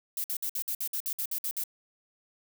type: noise bursts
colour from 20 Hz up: violet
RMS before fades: -32 dBFS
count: 12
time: 0.17-1.638 s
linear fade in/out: 2 ms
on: 71 ms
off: 56 ms
effects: none